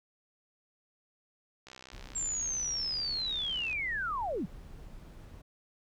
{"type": "click train", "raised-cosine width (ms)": 0.2, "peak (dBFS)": -31, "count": 134, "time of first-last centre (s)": [1.67, 3.729], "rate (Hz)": 64.6}
{"type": "noise", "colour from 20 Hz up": "brown", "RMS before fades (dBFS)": -48, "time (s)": [1.92, 5.42], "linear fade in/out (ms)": 10}
{"type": "linear sweep", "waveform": "sine", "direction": "down", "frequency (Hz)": [7480, 138.59], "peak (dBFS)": -31, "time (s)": [2.15, 4.46], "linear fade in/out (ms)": 10}
{"effects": []}